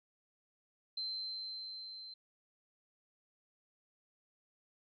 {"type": "tone with level ramp", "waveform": "sine", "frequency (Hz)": 4102, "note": "C8", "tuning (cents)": -35, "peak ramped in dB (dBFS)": [-36, -47], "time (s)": [0.97, 2.14], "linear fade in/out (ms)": 5, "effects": []}